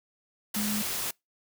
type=tone in noise; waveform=sine; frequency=209.8 Hz; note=G#3; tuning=18 cents sharp; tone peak=-29 dBFS; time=0.56-0.82 s; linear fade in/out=5 ms; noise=white; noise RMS=-32 dBFS; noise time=0.54-1.11 s; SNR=0 dB; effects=noise-tail reverb RT60 0.2 s tail -26 dB re dry